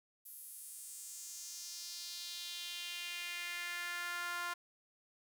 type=tone with high-pass filter sweep; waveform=sawtooth; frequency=349.2 Hz; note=F4; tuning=in tune; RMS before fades=-44 dBFS; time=0.25-4.54 s; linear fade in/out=10 ms; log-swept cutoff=12000 to 1200 Hz; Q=2.5; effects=none